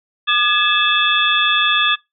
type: tone cluster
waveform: sine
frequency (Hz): 1208 / 1691 / 2621 / 3362 / 3547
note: D6 / G#6 / E7 / G#7 / A7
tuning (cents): +48 / +31 / -11 / +20 / +13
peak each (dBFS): -19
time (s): 0.27-1.96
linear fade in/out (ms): 20
effects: noise-tail reverb RT60 0.2 s tail -23 dB re dry